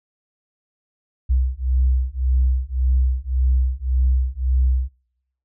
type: beating tone pair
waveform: sine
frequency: 63.2 / 65 Hz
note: B1 / C2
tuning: +41 / -11 cents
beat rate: 1.8 Hz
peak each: -18 dBFS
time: 1.29-4.89 s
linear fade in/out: 20 ms
effects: noise-tail reverb RT60 0.8 s tail -26 dB re dry + tanh soft clip ceiling -10 dBFS